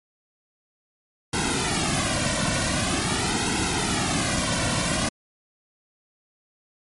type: noise with flanger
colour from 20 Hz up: pink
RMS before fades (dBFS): -24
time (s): 1.33-5.09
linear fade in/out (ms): 5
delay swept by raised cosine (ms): 1.7 to 2.42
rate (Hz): 0.45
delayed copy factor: -0.85
effects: MP3 48 kbps